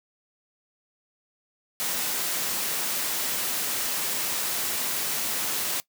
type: noise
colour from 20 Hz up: white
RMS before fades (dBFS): -28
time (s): 1.8-5.8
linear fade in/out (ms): 0
effects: noise-tail reverb RT60 0.1 s tail -20 dB re dry + high-pass 150 Hz 12 dB/octave

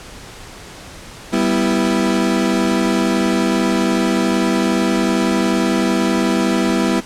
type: chord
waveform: 35% pulse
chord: E minor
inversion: first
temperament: equal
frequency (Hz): 196 / 246.9 / 329.6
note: G3 / B3 / E4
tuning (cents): 0 / 0 / 0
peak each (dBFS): -17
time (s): 1.32-7.01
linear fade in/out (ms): 20
effects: pink hiss -36 dBFS RMS until 7.05 s + low-pass 9000 Hz 12 dB/octave

